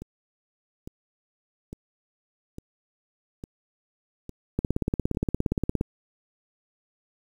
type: two click trains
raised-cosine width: 3 ms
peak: -11 / -24 dBFS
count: 22 / 7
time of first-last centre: 4.59-5.811 / 0.02-5.148 s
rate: 17.2 / 1.17 Hz
effects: 8-bit